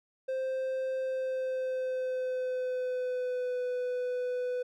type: tone with pitch glide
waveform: triangle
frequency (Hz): 523.3 to 497.7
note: C5 to B4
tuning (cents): 0 to +13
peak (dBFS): -28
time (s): 0.28-4.63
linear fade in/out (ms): 10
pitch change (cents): -87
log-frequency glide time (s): 0.99-3.62
effects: none